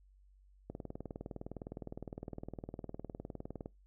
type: click train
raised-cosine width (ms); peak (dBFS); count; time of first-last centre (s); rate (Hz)
2; -29; 59; 0.7-3.659; 19.6
effects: noise-tail reverb RT60 0.2 s tail -23 dB re dry + added 48 Hz sine -61 dBFS peak until 3.86 s